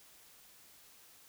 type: silence
effects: white hiss -60 dBFS RMS until 1.28 s